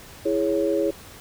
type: chord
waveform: sine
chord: C# minor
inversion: first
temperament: equal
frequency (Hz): 329.6 / 415.3 / 554.4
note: E4 / G#4 / C#5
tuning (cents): 0 / 0 / 0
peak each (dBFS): -24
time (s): 0.25-0.91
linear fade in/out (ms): 10
effects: pink hiss -44 dBFS RMS until 1.2 s